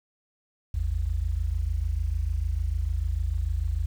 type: tone pair together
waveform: sine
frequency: 53.59 / 80.3 Hz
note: A1 / E2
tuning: -45 / -45 cents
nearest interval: perfect fifth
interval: 700 cents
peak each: -27 dBFS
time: 0.74-3.86 s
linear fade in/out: 5 ms
effects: 9-bit